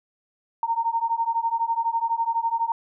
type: beating tone pair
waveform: sine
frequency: 913 / 925 Hz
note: A#5 / A#5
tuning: -36 / -14 cents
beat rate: 12 Hz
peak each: -25 / -24 dBFS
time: 0.63-2.72 s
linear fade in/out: 2 ms
effects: none